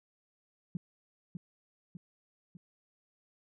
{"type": "tone with echo", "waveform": "sine", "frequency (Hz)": 174.61, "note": "F3", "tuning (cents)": 0, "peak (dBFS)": -31, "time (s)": [0.75, 0.77], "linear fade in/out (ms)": 2, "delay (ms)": 600, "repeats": 3, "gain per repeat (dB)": -5, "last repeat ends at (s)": 2.57, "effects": []}